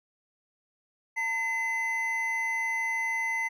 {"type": "tone pair together", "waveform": "triangle", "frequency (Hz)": [906.5, 2038], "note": ["A#5", "C7"], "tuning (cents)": [-49, -46], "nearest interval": "octave + major second", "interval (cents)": 1403, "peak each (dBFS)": [-33, -26], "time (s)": [1.16, 3.49], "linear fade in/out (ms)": 20, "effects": []}